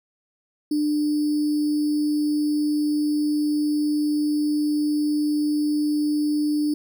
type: tone with sample-and-hold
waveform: sine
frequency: 298.4 Hz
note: D4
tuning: 28 cents sharp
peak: -19 dBFS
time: 0.71-6.74 s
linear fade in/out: 5 ms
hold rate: 4900 Hz
effects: none